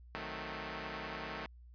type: chord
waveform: 5% pulse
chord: D# diminished seventh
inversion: none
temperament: equal with one note detuned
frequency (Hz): 155.56 / 185 / 220 / 263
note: D#3 / F#3 / A3 / C4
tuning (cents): 0 / 0 / 0 / +9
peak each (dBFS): -34 / -37 / -33 / -38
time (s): 0.15-1.46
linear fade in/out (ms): 0
effects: added 60 Hz sine -53 dBFS peak until 1.74 s + resampled to 11025 Hz